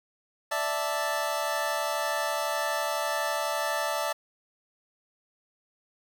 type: chord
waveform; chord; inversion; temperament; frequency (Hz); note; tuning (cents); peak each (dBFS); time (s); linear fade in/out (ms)
25% pulse; D suspended second; none; equal; 587.3 / 659.3 / 880; D5 / E5 / A5; 0 / 0 / 0; -28; 0.51-4.13; 10
effects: 10-bit